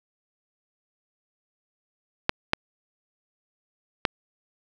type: clicks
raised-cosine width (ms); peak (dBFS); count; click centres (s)
0.3; -3; 3; 2.294 / 2.534 / 4.052
effects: none